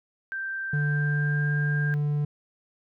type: tone with pitch glide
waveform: sine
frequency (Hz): 1568 to 1602.8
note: G6 to G6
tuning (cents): 0 to +38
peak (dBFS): -29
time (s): 0.32-1.94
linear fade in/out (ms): 0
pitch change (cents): +38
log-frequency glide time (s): 0.73-1.5
type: tone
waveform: triangle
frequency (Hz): 147.1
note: D3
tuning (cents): +3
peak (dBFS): -21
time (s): 0.73-2.25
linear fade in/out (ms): 5
effects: none